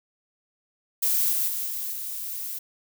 violet noise with level steps, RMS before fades -23 / -25 / -29 / -31 / -33 dBFS, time 1.02-2.59 s, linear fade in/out 10 ms, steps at 1.31 / 1.47 / 1.65 / 1.91 s, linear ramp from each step 20 ms, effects none

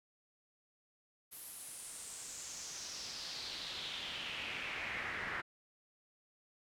brown noise with band-pass filter sweep, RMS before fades -44 dBFS, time 1.31-5.42 s, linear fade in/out 20 ms, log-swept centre 12000 to 1700 Hz, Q 3.5, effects none

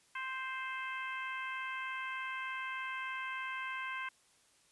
harmonic tone, 523.3 Hz, C5, in tune, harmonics 2 / 3 / 4 / 5 / 6, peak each -42 / -42 / -44 / -46 / -53 dBFS, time 0.15-4.09 s, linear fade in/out 5 ms, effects white hiss -68 dBFS RMS until 4.71 s + resampled to 24000 Hz

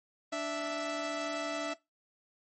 sawtooth tone pair together, 293.7 / 659.3 Hz, D4 / E5, 0 / 0 cents, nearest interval octave + major second, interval 1400 cents, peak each -34 / -30 dBFS, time 0.32-1.74 s, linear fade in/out 10 ms, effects noise-tail reverb RT60 0.2 s tail -20 dB re dry + MP3 32 kbps

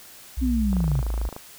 sine tone with pitch glide, 60.9 to 55.2 Hz, B1 to A1, -24 to +6 cents, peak -23 dBFS, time 0.37-1.29 s, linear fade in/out 10 ms, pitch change -170 cents, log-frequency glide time 0.96-1.05 s
sine linear sweep, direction down, 265.1 to 123.8 Hz, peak -21 dBFS, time 0.41-1.02 s, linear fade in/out 20 ms
click train, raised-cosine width 1 ms, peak -21 dBFS, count 18, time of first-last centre 0.73-1.364 s, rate 26.8 Hz
effects white hiss -46 dBFS RMS until 1.58 s

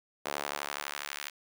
sawtooth tone with high-pass filter sweep, 72.1 Hz, D2, 31 cents flat, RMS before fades -38 dBFS, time 0.25-1.3 s, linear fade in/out 10 ms, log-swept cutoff 580 to 2000 Hz, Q 0.91, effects none

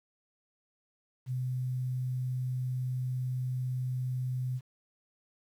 sine tone with quantisation, 127.3 Hz, C3, 47 cents flat, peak -30 dBFS, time 1.26-4.61 s, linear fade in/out 50 ms, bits 10, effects none

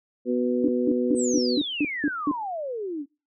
harmonic tone, 123.47 Hz, B2, in tune, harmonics 2 / 3 / 4, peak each -24 / -26 / -27 dBFS, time 0.25-1.6 s, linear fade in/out 50 ms
sine tone bursts, 293.7 Hz, D4, in tune, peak -19 dBFS, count 8, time 0.64-2.314 s, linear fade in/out 2 ms, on 43 ms, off 190 ms
sine exponential sweep, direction down, 8630 to 268.4 Hz, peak -28 dBFS, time 1.15-3.06 s, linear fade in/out 50 ms
effects noise-tail reverb RT60 0.3 s tail -25 dB re dry

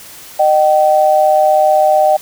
sine tone pair together, 612.2 / 768 Hz, D#5 / G5, -28 / -36 cents, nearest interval major third, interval 392 cents, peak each -10 dBFS, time 0.39-2.17 s, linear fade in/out 10 ms, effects white hiss -35 dBFS RMS until 2.21 s

